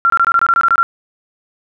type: tone bursts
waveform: sine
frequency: 1371 Hz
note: F6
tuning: 32 cents flat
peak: -8 dBFS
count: 11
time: 0.05-0.83 s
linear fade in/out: 0 ms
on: 50 ms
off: 23 ms
effects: none